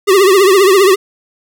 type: tone with vibrato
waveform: square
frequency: 386.8 Hz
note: G4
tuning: 23 cents flat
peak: -6 dBFS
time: 0.07-0.96 s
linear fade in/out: 20 ms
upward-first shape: triangle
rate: 15 Hz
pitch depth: 130 cents each way
effects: none